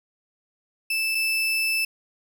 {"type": "tone pair in turn", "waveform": "35% pulse", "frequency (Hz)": [2637, 2637], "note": ["E7", "E7"], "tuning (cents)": [0, 0], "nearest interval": "unison", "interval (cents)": 0, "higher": "neither", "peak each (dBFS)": [-21, -20], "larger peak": "second", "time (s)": [[0.9, 1.15], [1.15, 1.85]], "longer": "second", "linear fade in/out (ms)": 5, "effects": []}